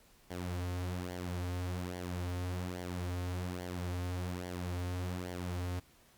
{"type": "tone with flanger", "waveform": "sawtooth", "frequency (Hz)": 89.6, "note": "F2", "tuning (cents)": 45, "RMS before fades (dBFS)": -38, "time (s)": [0.3, 5.8], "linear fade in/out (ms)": 10, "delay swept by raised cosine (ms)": [0.77, 6.17], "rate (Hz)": 1.2, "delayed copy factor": -0.65, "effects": ["pink hiss -64 dBFS RMS until 6.17 s", "Opus 48 kbps"]}